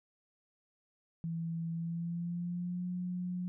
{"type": "tone with pitch glide", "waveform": "sine", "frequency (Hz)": [165.7, 179.66], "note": ["E3", "F3"], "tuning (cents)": [9, 49], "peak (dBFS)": -34, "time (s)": [1.24, 3.48], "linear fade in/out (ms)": 0, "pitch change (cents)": 140, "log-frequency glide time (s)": [1.72, 2.87], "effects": []}